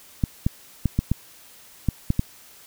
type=clicks; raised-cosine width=5 ms; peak=-7 dBFS; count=8; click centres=0.238 / 0.465 / 0.857 / 0.99 / 1.116 / 1.887 / 2.104 / 2.194 s; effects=white hiss -49 dBFS RMS until 2.66 s